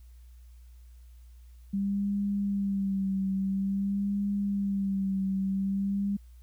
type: tone with vibrato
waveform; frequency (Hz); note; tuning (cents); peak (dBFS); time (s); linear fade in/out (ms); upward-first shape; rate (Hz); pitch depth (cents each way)
sine; 196.9; G3; +8; -26; 1.73-6.17; 10; sine; 0.49; 40
effects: added 60 Hz sine -48 dBFS peak until 6.42 s + white hiss -69 dBFS RMS until 6.42 s